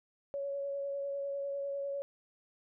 sine tone with vibrato, 559 Hz, C#5, 14 cents sharp, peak -34 dBFS, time 0.34-2.02 s, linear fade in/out 0 ms, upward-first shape sine, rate 10 Hz, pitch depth 14 cents each way, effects none

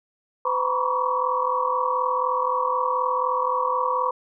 sine tone cluster, 507 / 951 / 995 / 1105 / 1144 Hz, B4 / A#5 / B5 / C#6 / D6, +45 / +34 / +13 / -6 / -46 cents, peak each -27 dBFS, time 0.45-4.11 s, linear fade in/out 5 ms, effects none

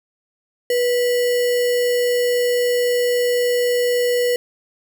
sine tone with sample-and-hold, 488.1 Hz, B4, 20 cents flat, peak -15 dBFS, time 0.7-4.36 s, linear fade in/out 2 ms, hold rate 2450 Hz, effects none

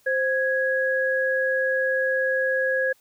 sine tone pair together, 523.6 / 1661.2 Hz, C5 / G#6, +1 / 0 cents, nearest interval octave + minor sixth, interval 1999 cents, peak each -23 dBFS, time 0.06-2.93 s, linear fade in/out 10 ms, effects white hiss -61 dBFS RMS until 3 s

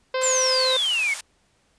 harmonic tone, 518 Hz, C5, 17 cents flat, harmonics 1 / 2 / 3 / 4 / 5 / 6 / 7 / 8 / 9 / 10, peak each -23 / -29 / -33 / -35 / -37 / -39 / -40 / -41 / -42 / -43 dBFS, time 0.14-0.77 s, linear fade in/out 5 ms
white high-pass noise, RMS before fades -32 dBFS, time 0.21-1.21 s, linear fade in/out 5 ms, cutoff 640 Hz, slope 24 dB/octave
sine exponential sweep, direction down, 7560 to 2152 Hz, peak -20 dBFS, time 0.23-1.14 s, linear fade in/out 5 ms
effects pink hiss -64 dBFS RMS until 1.78 s + resampled to 22050 Hz

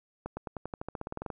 accelerating click train, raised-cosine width 1 ms, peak -22 dBFS, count 16, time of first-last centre 0.26-1.302 s, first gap 110 ms, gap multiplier 0.93, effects none

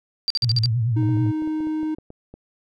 sine tone bursts, 4698 Hz, D8, in tune, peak -18 dBFS, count 6, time 0.28-0.658 s, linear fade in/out 0 ms, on 23 ms, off 48 ms
sine tone with vibrato, 116.54 Hz, A#2, in tune, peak -18 dBFS, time 0.42-1.32 s, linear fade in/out 20 ms, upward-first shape triangle, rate 9.1 Hz, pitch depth 150 cents each way
triangle tone, 311.1 Hz, D#4, in tune, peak -20 dBFS, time 0.96-1.95 s, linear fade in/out 10 ms
clicks, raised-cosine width 2 ms, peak -27 dBFS, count 12, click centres 1.03 / 1.091 / 1.171 / 1.264 / 1.422 / 1.475 / 1.605 / 1.671 / 1.831 / 1.985 / 2.104 / 2.34 s
effects none

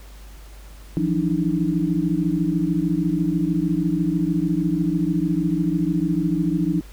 sine tone cluster, 165 / 178.8 / 290.9 / 317.2 Hz, E3 / F3 / D4 / D#4, +2 / +41 / -16 / +33 cents, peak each -24 dBFS, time 0.97-6.81 s, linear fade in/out 0 ms, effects added 50 Hz sine -39 dBFS peak until 6.92 s + pink hiss -49 dBFS RMS until 6.92 s

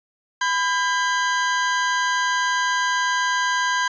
40% pulse tone pair together, 999.8 / 1608 Hz, B5 / G6, +21 / +44 cents, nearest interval minor sixth, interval 823 cents, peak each -21 dBFS, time 0.41-3.88 s, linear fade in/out 5 ms, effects resampled to 16000 Hz

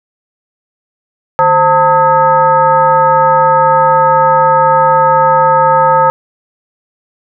sine tone with frequency modulation, 899 Hz, A5, 37 cents sharp, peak -5 dBFS, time 1.39-6.1 s, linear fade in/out 0 ms, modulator 374 Hz, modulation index 1.1, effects none

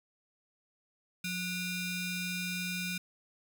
sawtooth ring-modulated tone, 1289 Hz, E6, 39 cents flat, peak -27 dBFS, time 1.24-2.98 s, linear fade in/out 5 ms, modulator 1110 Hz, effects none

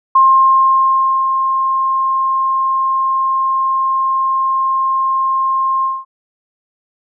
sine tone with ADSR envelope, 1062 Hz, C6, 25 cents sharp, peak -5 dBFS, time 0.15-6.05 s, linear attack 7 ms, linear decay 1100 ms, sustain -7 dB, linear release 210 ms, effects none

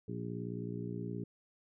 harmonic tone with a mistuned harmonic, 59 Hz, A#1, 22 cents sharp, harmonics 2 / 3 / 4 / 5 / 6 / 7, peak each -42 / -42 / -46 / -46 / -49 / -46 dBFS, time 0.08-1.24 s, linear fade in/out 5 ms, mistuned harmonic 7, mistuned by -20 cents, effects none

